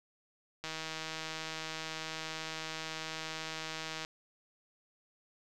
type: click train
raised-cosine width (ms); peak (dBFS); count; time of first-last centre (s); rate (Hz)
0.2; -22; 543; 0.64-4.049; 159
effects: none